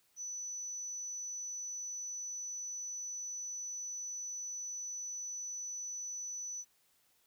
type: tone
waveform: sine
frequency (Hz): 5970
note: F#8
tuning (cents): +15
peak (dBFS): -39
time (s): 0.16-6.65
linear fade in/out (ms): 50
effects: white hiss -72 dBFS RMS until 7.26 s